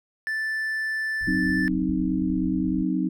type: tone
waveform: triangle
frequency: 1760 Hz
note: A6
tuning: in tune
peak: -23 dBFS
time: 0.27-1.68 s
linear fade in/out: 0 ms
type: low-pass noise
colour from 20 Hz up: pink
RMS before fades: -37 dBFS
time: 1.21-2.83 s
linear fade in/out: 2 ms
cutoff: 120 Hz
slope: 24 dB/octave
type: chord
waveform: sine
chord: C diminished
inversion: second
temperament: equal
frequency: 185 / 261.6 / 311.1 Hz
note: Gb3 / C4 / Eb4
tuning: 0 / 0 / 0 cents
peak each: -26 dBFS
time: 1.27-3.09 s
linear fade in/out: 10 ms
effects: none